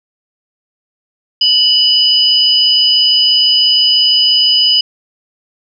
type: tone pair together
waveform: sine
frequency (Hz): 2960 / 4983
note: F#7 / D#8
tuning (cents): 0 / +2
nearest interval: major sixth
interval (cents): 902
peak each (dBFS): -10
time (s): 1.41-4.81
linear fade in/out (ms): 5
effects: none